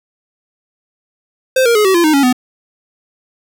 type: tone with pitch steps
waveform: square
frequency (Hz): 520 / 468.7 / 422.4 / 380.7 / 343.1 / 309.2 / 278.7 / 251.1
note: C5 / A#4 / G#4 / F#4 / F4 / D#4 / C#4 / B3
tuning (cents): -11 / +9 / +29 / +49 / -31 / -11 / +9 / +29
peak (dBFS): -9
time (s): 1.56-2.328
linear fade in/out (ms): 5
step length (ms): 96
effects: none